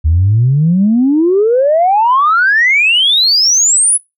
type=exponential sweep; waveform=sine; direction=up; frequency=74.5 to 10420 Hz; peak=-6 dBFS; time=0.04-3.98 s; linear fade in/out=20 ms; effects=noise-tail reverb RT60 0.2 s tail -22 dB re dry + tanh soft clip ceiling -2 dBFS